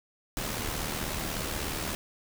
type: noise with amplitude modulation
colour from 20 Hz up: pink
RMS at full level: -31 dBFS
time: 0.37-1.95 s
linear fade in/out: 0 ms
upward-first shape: sine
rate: 76.4 Hz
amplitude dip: 50%
effects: none